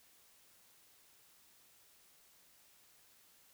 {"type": "silence", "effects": ["white hiss -66 dBFS RMS until 3.53 s"]}